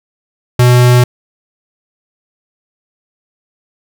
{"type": "tone", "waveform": "square", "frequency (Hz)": 123.47, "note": "B2", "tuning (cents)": 0, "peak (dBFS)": -5, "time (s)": [0.59, 1.04], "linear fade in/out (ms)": 5, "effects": []}